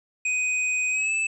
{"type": "tone with pitch glide", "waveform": "square", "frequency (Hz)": [2500, 2626], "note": ["D#7", "E7"], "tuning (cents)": [8, -7], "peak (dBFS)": -23, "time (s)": [0.25, 1.27], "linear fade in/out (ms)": 5, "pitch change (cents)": 85, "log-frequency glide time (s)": [0.9, 1.13], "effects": ["resampled to 24000 Hz"]}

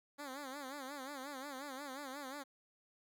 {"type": "tone with vibrato", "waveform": "10% pulse", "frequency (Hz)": 274.9, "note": "C#4", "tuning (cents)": -14, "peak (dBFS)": -36, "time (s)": [0.18, 2.44], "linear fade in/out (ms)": 20, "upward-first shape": "sine", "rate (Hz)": 5.6, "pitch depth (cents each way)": 120, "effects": []}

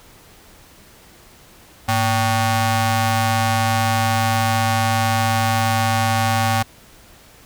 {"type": "ring-modulated tone", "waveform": "sawtooth", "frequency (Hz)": 337.4, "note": "E4", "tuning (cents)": 40, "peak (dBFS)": -9, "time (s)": [1.88, 6.63], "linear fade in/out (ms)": 10, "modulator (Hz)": 442, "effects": ["pink hiss -47 dBFS RMS until 7.45 s"]}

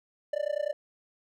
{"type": "tone with amplitude modulation", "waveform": "triangle", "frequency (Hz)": 592, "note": "D5", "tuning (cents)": 14, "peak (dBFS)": -22, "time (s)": [0.33, 0.73], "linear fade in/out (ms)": 5, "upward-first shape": "sine", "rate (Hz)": 30.1, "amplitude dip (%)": 100, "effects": []}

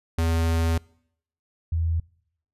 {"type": "tone pair in turn", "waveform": ["square", "sine"], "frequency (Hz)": [82.41, 82.41], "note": ["E2", "E2"], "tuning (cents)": [0, 0], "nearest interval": "unison", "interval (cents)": 0, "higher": "neither", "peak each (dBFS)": -21, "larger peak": "neither", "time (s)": [[0.18, 0.78], [1.72, 2]], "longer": "first", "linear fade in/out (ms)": 5, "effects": ["noise-tail reverb RT60 0.7 s tail -25 dB re dry", "resampled to 32000 Hz"]}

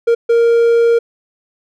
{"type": "tone bursts at uneven times", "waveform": "triangle", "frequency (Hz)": 466.2, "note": "A#4", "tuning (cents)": 0, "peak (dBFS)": -6, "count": 2, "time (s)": [[0.07, 0.15], [0.29, 0.99]], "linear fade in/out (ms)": 10, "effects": []}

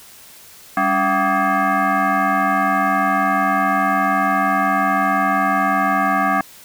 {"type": "tone with frequency modulation", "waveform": "sine", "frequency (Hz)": 197.2, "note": "G3", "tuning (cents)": 11, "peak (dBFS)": -14, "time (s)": [0.77, 6.41], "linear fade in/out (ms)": 2, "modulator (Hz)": 480, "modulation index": 3.1, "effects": ["white hiss -43 dBFS RMS until 6.64 s"]}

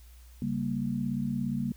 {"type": "chord", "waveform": "sine", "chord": "G diminished", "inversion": "second", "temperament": "equal", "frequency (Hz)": [138.59, 196, 233.1], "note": ["Db3", "G3", "Bb3"], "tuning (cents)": [0, 0, 0], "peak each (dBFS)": [-34, -33, -31], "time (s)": [0.42, 1.72], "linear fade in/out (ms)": 2, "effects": ["added 60 Hz sine -49 dBFS peak until 1.76 s", "white hiss -61 dBFS RMS until 1.76 s"]}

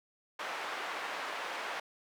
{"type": "band-pass noise", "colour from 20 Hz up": "white", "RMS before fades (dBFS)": -39, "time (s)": [0.39, 1.8], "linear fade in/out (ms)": 5, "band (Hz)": [570, 1700], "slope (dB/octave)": 12, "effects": []}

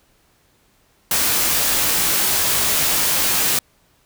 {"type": "noise with comb filter", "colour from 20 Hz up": "white", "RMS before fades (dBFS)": -18, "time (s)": [1.11, 3.59], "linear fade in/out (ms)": 2, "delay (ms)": 18, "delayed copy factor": -0.55, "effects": ["pink hiss -59 dBFS RMS until 4.05 s"]}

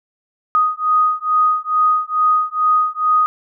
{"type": "beating tone pair", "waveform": "sine", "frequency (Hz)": [1244.5, 1246.8], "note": ["D#6", "D#6"], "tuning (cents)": [0, 3], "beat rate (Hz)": 2.3, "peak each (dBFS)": -16, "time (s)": [0.55, 3.26], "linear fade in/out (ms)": 0, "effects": []}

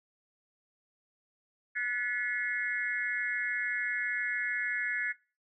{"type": "tone cluster", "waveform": "sine", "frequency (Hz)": [1471, 1718, 1944, 2151], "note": ["F#6", "A6", "B6", "C7"], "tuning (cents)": [-11, -42, -28, 47], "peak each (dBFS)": [-39, -31, -39, -36], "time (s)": [1.75, 5.13], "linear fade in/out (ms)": 20, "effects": ["noise-tail reverb RT60 0.3 s tail -17 dB re dry"]}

